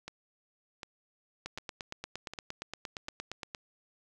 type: two click trains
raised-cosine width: 0.2 ms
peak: -21 / -24 dBFS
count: 19 / 5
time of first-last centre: 1.46-3.548 / 0.08-3.088 s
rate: 8.62 / 1.33 Hz
effects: none